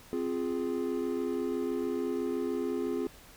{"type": "chord", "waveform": "triangle", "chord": "F minor", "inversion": "second", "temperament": "equal", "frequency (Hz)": [261.6, 349.2, 415.3], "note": ["C4", "F4", "Ab4"], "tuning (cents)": [0, 0, 0], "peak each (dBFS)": -32, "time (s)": [0.13, 3.07], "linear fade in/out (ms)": 0, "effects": ["pink hiss -54 dBFS RMS until 3.36 s"]}